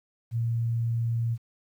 sine tone, 116 Hz, A#2, 8 cents flat, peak -24 dBFS, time 0.31-1.38 s, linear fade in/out 50 ms, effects 10-bit

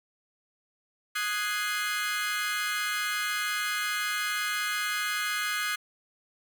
30% pulse chord, Ab dominant seventh, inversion second, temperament equal, 1244.5 / 1480 / 1661.2 / 2093 Hz, Eb6 / Gb6 / Ab6 / C7, 0 / 0 / 0 / 0 cents, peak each -31 dBFS, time 1.15-5.76 s, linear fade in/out 10 ms, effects none

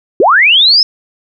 sine linear sweep, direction up, 310 to 5274 Hz, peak -4 dBFS, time 0.2-0.83 s, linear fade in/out 2 ms, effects none

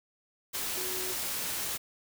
sine tone in noise, 370 Hz, F#4, in tune, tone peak -40 dBFS, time 0.76-1.14 s, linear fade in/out 20 ms, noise white, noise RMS -34 dBFS, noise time 0.53-1.78 s, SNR -9 dB, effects none

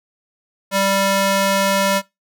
square tone with high-pass filter, 196 Hz, G3, in tune, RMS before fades -17 dBFS, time 0.71-2.02 s, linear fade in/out 50 ms, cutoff 460 Hz, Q 0.75, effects noise-tail reverb RT60 0.2 s tail -22 dB re dry

